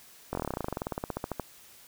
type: slowing click train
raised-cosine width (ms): 1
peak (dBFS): -17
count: 25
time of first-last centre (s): 0.33-1.397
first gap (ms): 21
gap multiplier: 1.06
effects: white hiss -54 dBFS RMS until 1.87 s